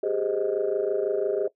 sine chord, Ab major seventh, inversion third, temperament just, 389.3 / 415.3 / 519.1 / 623 Hz, G4 / Ab4 / C5 / Eb5, -12 / 0 / -14 / +2 cents, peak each -27 / -26 / -31 / -29 dBFS, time 0.03-1.48 s, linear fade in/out 5 ms, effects noise-tail reverb RT60 0.1 s tail -18 dB re dry + tanh soft clip ceiling -15 dBFS

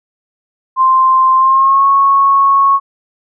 sine tone with pitch glide, 1046.5 to 1101.7 Hz, C6 to C#6, 0 to -11 cents, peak -6 dBFS, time 0.76-2.8 s, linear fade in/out 50 ms, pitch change +89 cents, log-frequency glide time 1.36-1.86 s, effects none

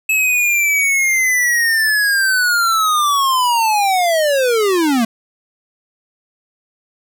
square linear sweep, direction down, 2600 to 218.6 Hz, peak -13 dBFS, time 0.09-5.05 s, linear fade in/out 5 ms, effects none

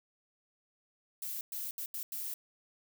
violet noise bursts at uneven times, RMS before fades -39 dBFS, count 5, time 1.22-1.41 / 1.52-1.71 / 1.78-1.86 / 1.94-2.03 / 2.12-2.34 s, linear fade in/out 2 ms, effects none

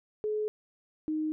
sine tone pair in turn, 426 / 310.1 Hz, G#4 / D#4, +44 / -6 cents, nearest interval perfect fourth, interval 550 cents, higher first, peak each -28 dBFS, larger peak neither, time 0.24-0.48 / 1.08-1.32 s, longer neither, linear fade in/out 0 ms, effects none

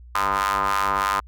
sawtooth ring-modulated tone, 98.4 Hz, G2, 7 cents sharp, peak -13 dBFS, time 0.15-1.2 s, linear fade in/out 0 ms, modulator 1130 Hz, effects added 60 Hz sine -41 dBFS peak until 1.27 s

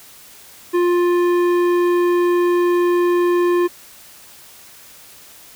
triangle tone with tanh clipping, 351.4 Hz, F4, 11 cents sharp, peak -15 dBFS, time 0.73-3.68 s, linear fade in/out 20 ms, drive 17 dB, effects white hiss -43 dBFS RMS until 5.55 s

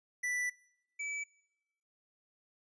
square tone pair in turn, 1975.5 / 2301 Hz, B6 / D7, 0 / -36 cents, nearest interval minor third, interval 264 cents, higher second, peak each -33 / -37 dBFS, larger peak first, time 0.23-0.5 / 0.99-1.24 s, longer first, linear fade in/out 10 ms, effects noise-tail reverb RT60 0.9 s tail -24 dB re dry + resampled to 22050 Hz

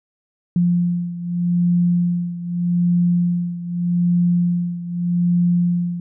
sine beating tone pair, 174.61 / 175.43 Hz, F3 / F3, 0 / +8 cents, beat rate 0.82 Hz, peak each -17 / -21 dBFS, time 0.56-6 s, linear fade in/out 2 ms, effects none

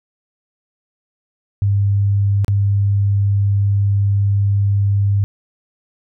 sine tone with dropouts, 100.3 Hz, G2, 40 cents sharp, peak -12 dBFS, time 1.62-5.24 s, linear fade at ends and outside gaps 0 ms, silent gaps 2.446-2.481 s, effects none

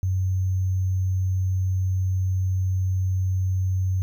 sine tone with sample-and-hold, 93.4 Hz, F#2, 17 cents sharp, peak -20 dBFS, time 0.03-4.02 s, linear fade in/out 0 ms, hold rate 6300 Hz, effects none

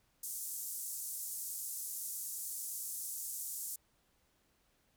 white band-pass noise, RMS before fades -42 dBFS, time 0.23-3.76 s, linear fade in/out 5 ms, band 6800 to 14000 Hz, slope 24 dB/octave, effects pink hiss -74 dBFS RMS until 4.96 s

